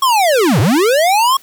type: linear two-way sweep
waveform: square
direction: down then up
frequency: 1108.7 to 92.5 to 1108.7 Hz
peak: -10 dBFS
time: 0.02-1.37 s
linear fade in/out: 5 ms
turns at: 0.6 s
effects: white hiss -45 dBFS RMS until 1.42 s